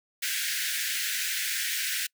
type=high-pass noise; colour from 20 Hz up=pink; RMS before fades=-30 dBFS; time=0.22-2.07 s; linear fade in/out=10 ms; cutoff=1500 Hz; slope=96 dB/octave; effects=noise-tail reverb RT60 0.1 s tail -26 dB re dry